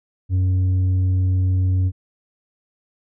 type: tone with tanh clipping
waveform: sine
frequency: 92.7 Hz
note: F#2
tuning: 4 cents sharp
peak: -16 dBFS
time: 0.29-1.92 s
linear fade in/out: 50 ms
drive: 4 dB
effects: none